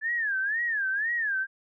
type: tone with vibrato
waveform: sine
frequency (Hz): 1713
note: A6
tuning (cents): -47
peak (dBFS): -25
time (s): 0.01-1.47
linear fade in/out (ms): 50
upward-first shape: sine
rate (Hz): 2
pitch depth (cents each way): 190
effects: none